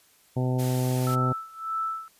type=harmonic tone; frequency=127.3 Hz; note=C3; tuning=47 cents flat; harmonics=1 / 2 / 3 / 4 / 5 / 6 / 7; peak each=-24 / -30 / -34 / -36 / -38 / -40 / -41 dBFS; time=0.36-1.33 s; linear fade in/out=10 ms
type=noise; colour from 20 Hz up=white; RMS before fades=-38 dBFS; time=0.58-1.16 s; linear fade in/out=20 ms
type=tone with tremolo; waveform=sine; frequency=1318.5 Hz; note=E6; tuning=in tune; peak=-25 dBFS; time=1.07-2.08 s; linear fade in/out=0 ms; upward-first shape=sine; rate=1.7 Hz; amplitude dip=90%
effects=white hiss -60 dBFS RMS until 2.19 s + resampled to 32000 Hz